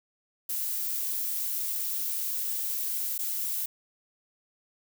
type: noise with dropouts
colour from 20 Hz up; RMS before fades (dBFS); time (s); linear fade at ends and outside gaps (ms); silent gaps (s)
violet; -31; 0.49-3.66; 5; 3.18-3.189
effects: none